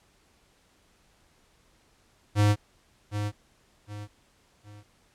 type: tone with echo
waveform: square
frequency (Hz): 103.83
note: G#2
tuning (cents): 0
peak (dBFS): -19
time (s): 2.35-2.56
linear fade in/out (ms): 50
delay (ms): 760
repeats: 3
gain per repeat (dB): -9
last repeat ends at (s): 4.84
effects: pink hiss -64 dBFS RMS until 5.14 s + low-pass 10000 Hz 12 dB/octave